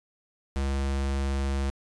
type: tone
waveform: square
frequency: 68.4 Hz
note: C#2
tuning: 23 cents flat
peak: -26 dBFS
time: 0.56-1.7 s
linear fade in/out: 0 ms
effects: resampled to 22050 Hz